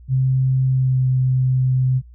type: tone with pitch glide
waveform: sine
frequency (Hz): 131 to 129.12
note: C3 to C3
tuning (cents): +2 to -23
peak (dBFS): -14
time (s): 0.08-2.02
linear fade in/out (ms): 50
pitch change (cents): -25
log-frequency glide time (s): 0.67-1.02
effects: added 60 Hz sine -40 dBFS peak until 2.14 s